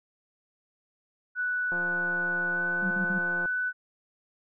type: tone with pitch glide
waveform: sine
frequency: 1482 to 1494.9 Hz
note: F#6 to F#6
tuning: +2 to +17 cents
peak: -26 dBFS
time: 1.35-3.73 s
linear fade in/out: 50 ms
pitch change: +15 cents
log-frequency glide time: 2.53-2.59 s
type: click train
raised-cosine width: 1 ms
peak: -25 dBFS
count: 305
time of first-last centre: 1.72-3.457 s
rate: 175 Hz
type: tone bursts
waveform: sine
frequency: 188.7 Hz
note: F#3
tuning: 34 cents sharp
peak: -29 dBFS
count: 3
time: 2.82-3.189 s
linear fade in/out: 10 ms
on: 93 ms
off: 45 ms
effects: none